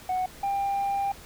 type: tone pair in turn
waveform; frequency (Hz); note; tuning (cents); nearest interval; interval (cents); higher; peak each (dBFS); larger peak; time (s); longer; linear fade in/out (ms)
sine; 740 / 794.8; F#5 / G5; 0 / +24; minor second; 124; second; -22; neither; 0.09-0.26 / 0.43-1.12; second; 5
effects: tanh soft clip ceiling -23 dBFS + pink hiss -47 dBFS RMS until 1.25 s